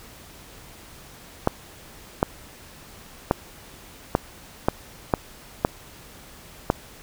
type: clicks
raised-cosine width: 1 ms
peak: -3 dBFS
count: 8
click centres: 1.474 / 2.229 / 3.311 / 4.151 / 4.685 / 5.138 / 5.649 / 6.701 s
effects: pink hiss -46 dBFS RMS until 7.02 s